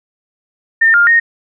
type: tone with pitch steps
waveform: sine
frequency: 1810 / 1406 / 1855 Hz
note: A6 / F6 / A#6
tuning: +48 / +11 / -9 cents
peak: -6 dBFS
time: 0.81-1.2 s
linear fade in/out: 10 ms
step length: 130 ms
effects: none